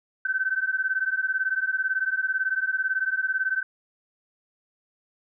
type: beating tone pair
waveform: sine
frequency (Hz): 1526 / 1544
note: G6 / G6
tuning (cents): -47 / -27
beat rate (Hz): 18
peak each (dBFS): -26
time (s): 0.25-3.63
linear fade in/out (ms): 5
effects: none